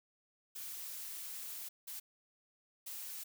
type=noise bursts at uneven times; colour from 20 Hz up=blue; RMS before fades=-45 dBFS; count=3; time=0.55-1.69 / 1.87-2 / 2.86-3.24 s; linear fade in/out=10 ms; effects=none